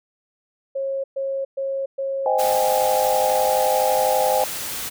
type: tone bursts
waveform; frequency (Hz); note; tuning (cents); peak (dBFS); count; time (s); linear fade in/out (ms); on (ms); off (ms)
sine; 543; C#5; -36; -22; 4; 0.75-2.27; 10; 290; 120
type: chord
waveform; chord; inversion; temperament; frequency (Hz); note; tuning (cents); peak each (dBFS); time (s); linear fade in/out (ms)
sine; Ab major seventh; first; just; 519.1 / 623 / 778.7 / 830.6; C5 / Eb5 / G5 / Ab5; -14 / +2 / -12 / 0; -21 / -23 / -23 / -22; 2.26-4.44; 2
type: noise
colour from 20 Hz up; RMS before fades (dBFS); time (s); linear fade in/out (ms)
white; -29; 2.38-4.9; 20
effects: none